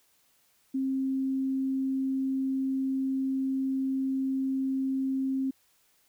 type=tone; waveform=sine; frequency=266.3 Hz; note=C4; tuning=31 cents sharp; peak=-26 dBFS; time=0.74-5.51 s; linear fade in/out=10 ms; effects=white hiss -67 dBFS RMS until 6.08 s